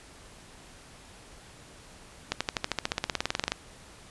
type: accelerating click train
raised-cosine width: 0.2 ms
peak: -9 dBFS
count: 21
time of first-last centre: 2.32-3.52 s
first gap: 86 ms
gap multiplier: 0.96
effects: pink hiss -51 dBFS RMS until 4.1 s + resampled to 24000 Hz